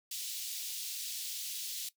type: high-pass noise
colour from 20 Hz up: pink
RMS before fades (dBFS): -40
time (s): 0.11-1.89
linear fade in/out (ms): 5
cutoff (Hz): 3300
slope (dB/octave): 24
effects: noise-tail reverb RT60 0.1 s tail -17 dB re dry